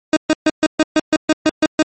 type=tone bursts; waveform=30% pulse; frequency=311.1 Hz; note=D#4; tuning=in tune; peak=-7 dBFS; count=11; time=0.13-1.826 s; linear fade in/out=2 ms; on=36 ms; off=130 ms; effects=MP3 32 kbps